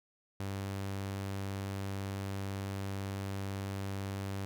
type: tone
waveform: sawtooth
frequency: 98 Hz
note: G2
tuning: in tune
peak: -32 dBFS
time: 0.4-4.45 s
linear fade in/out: 0 ms
effects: none